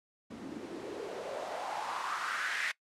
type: noise with band-pass filter sweep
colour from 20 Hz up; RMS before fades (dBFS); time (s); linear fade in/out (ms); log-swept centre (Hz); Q
white; -38; 0.3-2.72; 10; 220 to 2000; 4
effects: noise-tail reverb RT60 0.1 s tail -21 dB re dry + low-pass 10000 Hz 12 dB/octave

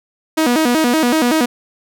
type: tone with vibrato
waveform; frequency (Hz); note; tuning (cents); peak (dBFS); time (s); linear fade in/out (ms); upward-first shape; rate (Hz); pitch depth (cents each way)
sawtooth; 277.2; C#4; 0; -8; 0.37-1.46; 10; square; 5.3; 230
effects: none

